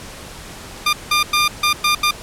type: tone bursts at uneven times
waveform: 15% pulse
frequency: 1200 Hz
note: D6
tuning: 37 cents sharp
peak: -7 dBFS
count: 6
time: 0.86-0.93 / 1.11-1.23 / 1.33-1.48 / 1.63-1.73 / 1.84-1.95 / 2.03-2.11 s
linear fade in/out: 5 ms
effects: pink hiss -35 dBFS RMS until 2.22 s + low-pass 11000 Hz 12 dB/octave